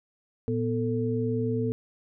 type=tone cluster; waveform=sine; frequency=116.3 / 245.4 / 445.6 Hz; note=A#2 / B3 / A4; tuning=-4 / -11 / +22 cents; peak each=-29 dBFS; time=0.48-1.72 s; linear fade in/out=0 ms; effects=none